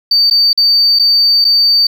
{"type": "tone with dropouts", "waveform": "sine", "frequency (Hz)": 4600, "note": "D8", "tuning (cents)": -37, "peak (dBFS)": -5, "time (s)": [0.11, 1.87], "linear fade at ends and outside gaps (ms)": 5, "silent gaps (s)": [[0.3, 0.309], [0.531, 0.575], [0.989, 0.995], [1.444, 1.449]], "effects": ["tanh soft clip ceiling -4 dBFS", "7-bit"]}